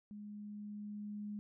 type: tone with level ramp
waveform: sine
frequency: 207.8 Hz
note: G#3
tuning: 1 cent sharp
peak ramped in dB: -46 to -40 dBFS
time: 0.11-1.39 s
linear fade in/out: 0 ms
effects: none